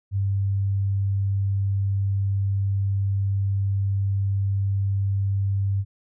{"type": "tone", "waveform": "sine", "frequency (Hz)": 98.5, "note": "G2", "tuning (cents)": 9, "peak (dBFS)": -20, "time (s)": [0.11, 5.85], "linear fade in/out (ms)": 50, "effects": []}